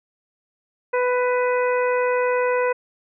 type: harmonic tone with a mistuned harmonic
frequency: 496.5 Hz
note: B4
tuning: 9 cents sharp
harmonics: 1 / 2 / 3 / 4 / 5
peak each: -19 / -25 / -29 / -31 / -33 dBFS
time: 0.93-2.73 s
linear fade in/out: 10 ms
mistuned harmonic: 5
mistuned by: +16 cents
effects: none